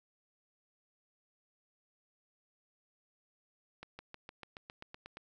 accelerating click train, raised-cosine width 0.3 ms, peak -30 dBFS, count 11, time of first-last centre 3.83-5.171 s, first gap 160 ms, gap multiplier 0.96, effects none

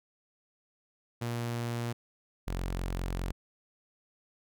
sawtooth tone pair in turn, 118.4 / 44.9 Hz, A#2 / F1, +27 / +49 cents, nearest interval octave + perfect fourth, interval 1678 cents, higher first, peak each -28 dBFS, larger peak neither, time 1.21-1.93 / 2.47-3.32 s, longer second, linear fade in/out 10 ms, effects none

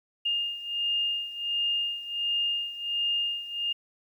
sine beating tone pair, 2823 / 2824.4 Hz, F7 / F7, +18 / +19 cents, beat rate 1.4 Hz, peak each -28 / -32 dBFS, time 0.25-3.73 s, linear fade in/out 10 ms, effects 10-bit

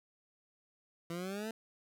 20% pulse exponential sweep, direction up, 166 to 226.9 Hz, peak -33 dBFS, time 1.1-1.51 s, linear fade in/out 2 ms, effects none

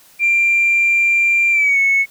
sine tone with pitch glide, 2374 to 2202 Hz, D7 to C#7, +18 to -12 cents, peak -10 dBFS, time 0.19-2.06 s, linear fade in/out 50 ms, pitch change -130 cents, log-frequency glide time 1.51-1.79 s, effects tanh soft clip ceiling -7 dBFS + white hiss -48 dBFS RMS until 2.1 s

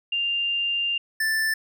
sine / square tone pair in turn, 2794 / 1764.1 Hz, F7 / A6, 0 / +4 cents, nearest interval minor sixth, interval 796 cents, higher first, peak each -22 dBFS, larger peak neither, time 0.12-0.98 / 1.2-1.54 s, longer first, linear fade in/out 5 ms, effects none

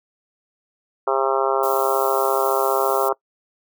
harmonic tone, 134.5 Hz, C3, 48 cents sharp, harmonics 3 / 4 / 5 / 6 / 7 / 8 / 9 / 10, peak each -23 / -24 / -25 / -26 / -26 / -27 / -28 / -28 dBFS, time 1.07-3.13 s, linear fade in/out 5 ms
violet noise, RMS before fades -31 dBFS, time 1.63-3.09 s, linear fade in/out 5 ms
effects noise-tail reverb RT60 0.1 s tail -23 dB re dry

